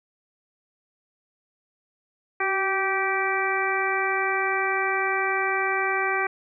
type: harmonic tone with a mistuned harmonic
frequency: 388.1 Hz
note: G4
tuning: 17 cents flat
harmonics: 1 / 2 / 3 / 4 / 5 / 6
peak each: -29 / -29 / -29 / -29 / -29 / -29 dBFS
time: 2.4-6.27 s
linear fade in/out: 5 ms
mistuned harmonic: 1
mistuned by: -33 cents
effects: none